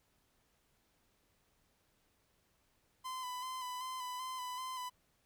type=tone with vibrato; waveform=45% pulse; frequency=1014 Hz; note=B5; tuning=45 cents sharp; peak=-40 dBFS; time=3.04-4.9 s; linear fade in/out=20 ms; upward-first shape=square; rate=2.6 Hz; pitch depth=28 cents each way; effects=pink hiss -75 dBFS RMS until 5.25 s